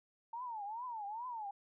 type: tone with vibrato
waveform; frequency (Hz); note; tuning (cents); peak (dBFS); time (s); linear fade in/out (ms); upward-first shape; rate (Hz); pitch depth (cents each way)
sine; 900; A5; +39; -40; 0.33-1.51; 5; triangle; 2.4; 230
effects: none